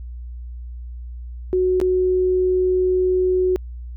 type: tone with dropouts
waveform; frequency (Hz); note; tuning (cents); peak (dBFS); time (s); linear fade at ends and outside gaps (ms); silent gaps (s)
sine; 368.4; F#4; -7; -15; 1.53-3.56; 0; 1.801-1.814
effects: added 60 Hz sine -30 dBFS peak until 3.96 s